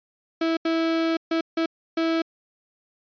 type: tone bursts at uneven times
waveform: 35% pulse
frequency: 327.5 Hz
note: E4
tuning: 11 cents flat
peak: -19 dBFS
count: 5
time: 0.41-0.57 / 0.65-1.17 / 1.31-1.41 / 1.57-1.66 / 1.97-2.22 s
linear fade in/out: 5 ms
effects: resampled to 11025 Hz